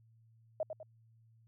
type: tone with echo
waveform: sine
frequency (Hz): 628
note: D#5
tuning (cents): +16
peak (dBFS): -31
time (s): 0.6-0.63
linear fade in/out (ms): 2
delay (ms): 100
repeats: 2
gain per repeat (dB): -7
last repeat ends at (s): 0.83
effects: added 113 Hz sine -62 dBFS peak until 1.47 s